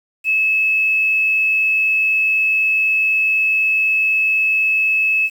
sine tone with quantisation, 2596 Hz, E7, 27 cents flat, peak -13 dBFS, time 0.24-5.3 s, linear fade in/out 50 ms, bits 7, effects none

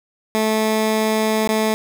15% pulse tone with dropouts, 218.1 Hz, A3, 15 cents flat, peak -10 dBFS, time 0.35-1.74 s, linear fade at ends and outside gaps 0 ms, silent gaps 1.474-1.49 s, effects none

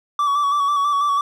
triangle tone with vibrato, 1146 Hz, D6, 43 cents flat, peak -14 dBFS, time 0.19-1.21 s, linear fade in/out 2 ms, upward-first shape square, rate 6.1 Hz, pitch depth 32 cents each way, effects none

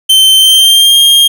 45% pulse tone with pitch glide, 3100 to 3222 Hz, G7 to G7, -20 to +47 cents, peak -3 dBFS, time 0.09-1.28 s, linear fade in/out 10 ms, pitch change +67 cents, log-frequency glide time 0.36-0.98 s, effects none

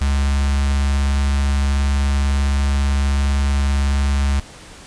square tone with notch filter, 69.3 Hz, C#2, in tune, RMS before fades -17 dBFS, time 0.01-4.4 s, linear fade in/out 5 ms, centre 420 Hz, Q 0.57, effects pink hiss -40 dBFS RMS until 4.86 s + resampled to 22050 Hz

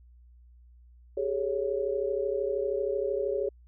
sine tone cluster, 393.6 / 426.5 / 555 Hz, G4 / G#4 / C#5, +7 / +46 / +2 cents, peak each -31 dBFS, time 1.17-3.49 s, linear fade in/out 5 ms, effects added 60 Hz sine -52 dBFS peak until 3.67 s

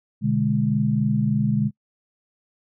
sine chord, G# diminished, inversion first, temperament equal, 123.47 / 146.83 / 207.7 Hz, B2 / D3 / G#3, 0 / 0 / 0 cents, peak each -24 / -23 / -21 dBFS, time 0.21-1.71 s, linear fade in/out 50 ms, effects noise-tail reverb RT60 0.1 s tail -25 dB re dry

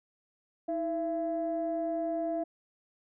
sine tone pair together, 320.6 / 672.5 Hz, E4 / E5, -48 / +34 cents, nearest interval octave + minor second, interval 1282 cents, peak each -33 / -30 dBFS, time 0.68-2.44 s, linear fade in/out 10 ms, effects tanh soft clip ceiling -23 dBFS

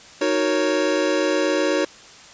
square chord, D# minor seventh, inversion none, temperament equal, 311.1 / 370 / 466.2 / 554.4 Hz, D#4 / F#4 / A#4 / C#5, 0 / 0 / 0 / 0 cents, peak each -24 / -25 / -27 / -23 dBFS, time 0.21-1.85 s, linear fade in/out 5 ms, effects white hiss -44 dBFS RMS until 2.33 s + resampled to 16000 Hz

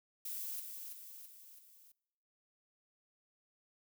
violet noise with echo, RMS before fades -42 dBFS, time 0.25-0.6 s, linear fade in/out 5 ms, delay 330 ms, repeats 4, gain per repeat -5 dB, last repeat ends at 1.92 s, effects noise-tail reverb RT60 0.9 s tail -24 dB re dry

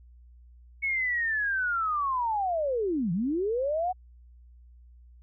sine linear two-way sweep, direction down then up, 2217 to 160 to 752 Hz, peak -25 dBFS, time 0.82-3.93 s, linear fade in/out 20 ms, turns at 3.12 s, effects added 60 Hz sine -50 dBFS peak until 5.22 s

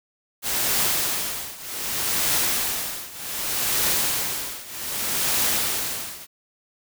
white noise with tremolo, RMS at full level -21 dBFS, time 0.42-6.27 s, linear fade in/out 50 ms, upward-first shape triangle, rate 0.65 Hz, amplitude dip 90%, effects none

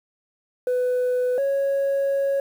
sine tone pair in turn, 498.8 / 552.5 Hz, B4 / C#5, +17 / -6 cents, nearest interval major second, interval 177 cents, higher second, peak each -17 dBFS, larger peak neither, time 0.67-1.38 / 1.38-2.4 s, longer second, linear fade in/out 2 ms, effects tanh soft clip ceiling -18 dBFS + 8-bit

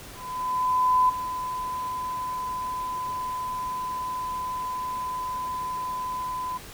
sine tone with ADSR envelope, 1009 Hz, B5, 37 cents sharp, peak -16 dBFS, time 0.14-6.58 s, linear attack 950 ms, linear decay 11 ms, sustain -12 dB, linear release 13 ms, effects pink hiss -43 dBFS RMS until 6.73 s

